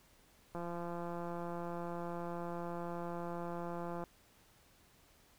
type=click train; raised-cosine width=1 ms; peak=-29 dBFS; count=601; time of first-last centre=0.55-4.038 s; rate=172 Hz; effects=pink hiss -66 dBFS RMS until 5.38 s